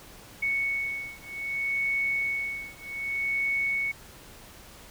sine beating tone pair, 2217 / 2217.64 Hz, C#7 / C#7, 0 / 0 cents, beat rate 0.64 Hz, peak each -30 dBFS, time 0.42-3.92 s, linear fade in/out 10 ms, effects pink hiss -49 dBFS RMS until 4.9 s

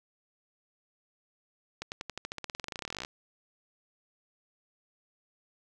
accelerating click train, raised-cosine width 0.2 ms, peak -19 dBFS, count 29, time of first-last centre 1.82-3.049 s, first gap 99 ms, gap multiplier 0.93, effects none

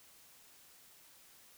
silence, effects white hiss -61 dBFS RMS until 1.57 s

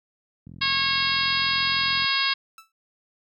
click train, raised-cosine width 5 ms, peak -28 dBFS, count 69, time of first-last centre 0.47-2.044 s, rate 43.2 Hz
harmonic tone, 546 Hz, C#5, 26 cents flat, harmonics 2 / 3 / 4 / 5 / 6 / 7 / 8 / 9, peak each -29 / -29 / -29 / -29 / -29 / -29 / -29 / -29 dBFS, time 0.61-2.34 s, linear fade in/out 10 ms
sawtooth tone with exponential decay, 1318.5 Hz, E6, in tune, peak -36 dBFS, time 2.58-2.72 s, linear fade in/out 2 ms, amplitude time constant 29 ms
effects high-pass 100 Hz 12 dB/octave

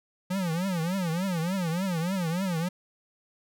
square tone with vibrato, 177.2 Hz, F3, 25 cents sharp, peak -27 dBFS, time 0.3-2.69 s, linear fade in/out 10 ms, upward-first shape triangle, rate 3.4 Hz, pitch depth 210 cents each way, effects none

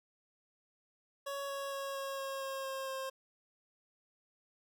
25% pulse tone with pitch steps, 558 / 554.1 / 550.3 / 546.5 / 542.7 / 539 / 535.3 / 531.6 Hz, C#5 / C#5 / C#5 / C#5 / C#5 / C#5 / C5 / C5, +11 / -1 / -13 / -25 / -37 / -49 / +39 / +27 cents, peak -34 dBFS, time 1.26-3.1 s, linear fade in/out 10 ms, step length 230 ms, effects none

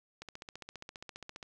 click train, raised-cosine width 0.2 ms, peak -27 dBFS, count 19, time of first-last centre 0.22-1.428 s, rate 14.9 Hz, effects none

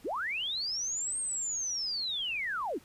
sine linear two-way sweep, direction up then down, 206.1 to 8580 to 206.1 Hz, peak -31 dBFS, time 0.04-2.79 s, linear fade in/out 20 ms, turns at 1.19 s, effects pink hiss -59 dBFS RMS until 2.84 s + resampled to 32000 Hz

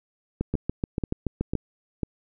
two click trains, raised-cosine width 3 ms, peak -13 / -12 dBFS, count 4 / 9, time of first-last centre 0.54-2.033 / 0.41-1.553 s, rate 2.01 / 7 Hz, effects none

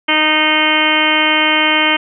harmonic tone, 308.9 Hz, D#4, 12 cents flat, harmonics 1 / 2 / 3 / 4 / 5 / 6 / 7 / 8 / 9 / 10, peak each -20 / -22 / -20 / -21 / -21 / -22 / -16 / -21 / -21 / -17 dBFS, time 0.08-1.97 s, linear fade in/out 10 ms, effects none

